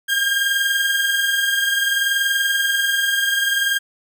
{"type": "tone pair together", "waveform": "30% pulse", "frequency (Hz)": [1607.4, 1628], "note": ["G6", "G#6"], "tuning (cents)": [43, -35], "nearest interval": "unison", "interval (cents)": 22, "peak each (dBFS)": [-15, -22], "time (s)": [0.08, 3.79], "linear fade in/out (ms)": 20, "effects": []}